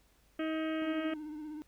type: harmonic tone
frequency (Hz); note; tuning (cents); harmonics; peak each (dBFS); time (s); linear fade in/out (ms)
316.6; D#4; +30; 1 / 2 / 4 / 5 / 6 / 7 / 8 / 9 / 10; -33 / -39 / -45 / -47 / -49 / -50 / -51 / -52 / -53; 0.39-1.14; 5
type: tone with vibrato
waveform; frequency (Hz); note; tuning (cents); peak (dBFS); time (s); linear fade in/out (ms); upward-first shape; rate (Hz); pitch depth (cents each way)
triangle; 304.6; D#4; -37; -38; 0.82-1.62; 0; sine; 16; 44
effects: added 50 Hz sine -68 dBFS peak until 1.67 s + pink hiss -69 dBFS RMS until 1.67 s